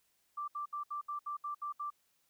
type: tone bursts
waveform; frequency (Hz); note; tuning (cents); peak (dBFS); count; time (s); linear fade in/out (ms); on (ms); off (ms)
sine; 1174.7; D6; 0; -36; 9; 0.37-1.904; 10; 110; 68
effects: white hiss -75 dBFS RMS until 2.29 s